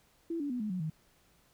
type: tone with pitch steps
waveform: sine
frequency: 333.5 / 287 / 247 / 212.5 / 182.9 / 157.39 Hz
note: E4 / D4 / B3 / G#3 / F#3 / D#3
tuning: +20 / -40 / 0 / +40 / -20 / +20 cents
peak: -32 dBFS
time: 0.3-0.9 s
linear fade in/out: 5 ms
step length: 100 ms
effects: pink hiss -67 dBFS RMS until 1.53 s